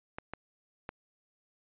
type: clicks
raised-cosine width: 0.5 ms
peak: -23 dBFS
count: 3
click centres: 0.185 / 0.336 / 0.891 s
effects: resampled to 8000 Hz